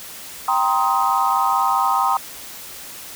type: chord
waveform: sine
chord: C minor seventh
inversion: second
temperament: just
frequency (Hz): 784.9 / 941.9 / 1046.5 / 1255.8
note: G5 / Bb5 / C6 / Eb6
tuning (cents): +2 / +18 / 0 / +16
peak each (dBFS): -21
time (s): 0.48-2.17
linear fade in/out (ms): 2
effects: white hiss -36 dBFS RMS until 3.15 s